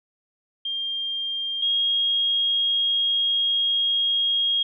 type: tone pair in turn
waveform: sine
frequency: 3200 / 3265 Hz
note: G7 / G#7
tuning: +35 / -30 cents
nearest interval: unison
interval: 35 cents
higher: second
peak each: -25 / -19 dBFS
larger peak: second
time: 0.65-1.62 / 1.62-4.63 s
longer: second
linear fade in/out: 5 ms
effects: none